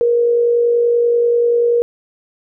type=tone with amplitude modulation; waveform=sine; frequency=474 Hz; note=A#4; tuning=29 cents sharp; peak=-9 dBFS; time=0.01-1.82 s; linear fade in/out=0 ms; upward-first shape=sine; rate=50.4 Hz; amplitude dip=35%; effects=none